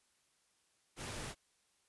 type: noise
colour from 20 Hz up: pink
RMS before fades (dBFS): -44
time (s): 0.96-1.35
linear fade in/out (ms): 50
effects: white hiss -75 dBFS RMS until 1.88 s + resampled to 24000 Hz